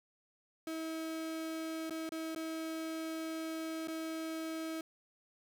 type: tone with dropouts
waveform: 35% pulse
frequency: 321.6 Hz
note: E4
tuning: 43 cents flat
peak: -36 dBFS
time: 0.67-4.81 s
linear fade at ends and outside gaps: 2 ms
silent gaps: 1.897-1.907 / 2.092-2.12 / 2.349-2.36 / 3.874-3.882 s
effects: none